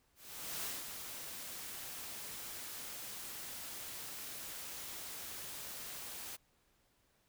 white noise with ADSR envelope, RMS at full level -40 dBFS, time 0.15-6.37 s, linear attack 490 ms, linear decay 200 ms, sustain -6 dB, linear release 19 ms, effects pink hiss -74 dBFS RMS until 7.28 s

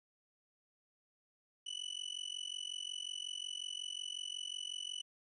40% pulse tone with amplitude modulation, 2979 Hz, F#7, 11 cents sharp, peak -36 dBFS, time 1.66-5.02 s, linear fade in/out 10 ms, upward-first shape sine, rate 45.5 Hz, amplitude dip 100%, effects resampled to 24000 Hz

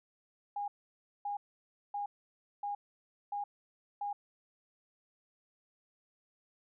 sine tone bursts, 816 Hz, G#5, 31 cents flat, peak -34 dBFS, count 6, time 0.56-4.13 s, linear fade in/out 5 ms, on 120 ms, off 570 ms, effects none

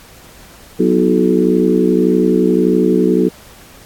harmonic tone with a mistuned harmonic, 61.74 Hz, B1, in tune, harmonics 3 / 4 / 5 / 6 / 7, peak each -16 / -16 / -16 / -16 / -16 dBFS, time 0.79-3.29 s, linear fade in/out 10 ms, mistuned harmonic 5, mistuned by +56 cents, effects pink hiss -41 dBFS RMS until 3.85 s + AAC 64 kbps

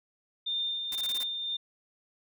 sine tone with tremolo, 3612 Hz, A7, 45 cents sharp, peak -28 dBFS, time 0.46-1.57 s, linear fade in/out 10 ms, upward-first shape sine, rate 1.9 Hz, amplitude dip 40%
white noise bursts, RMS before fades -40 dBFS, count 6, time 0.92-1.234 s, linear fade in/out 2 ms, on 34 ms, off 22 ms
effects none

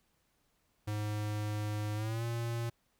square tone with pitch glide, 105.4 to 116.95 Hz, G#2 to A#2, +26 to +6 cents, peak -34 dBFS, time 0.87-2.7 s, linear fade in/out 10 ms, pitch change +180 cents, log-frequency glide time 1.95-2.24 s, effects pink hiss -75 dBFS RMS until 2.99 s

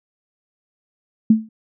sine tone with exponential decay, 220 Hz, A3, in tune, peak -5 dBFS, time 1.3-1.49 s, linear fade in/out 5 ms, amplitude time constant 40 ms, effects none

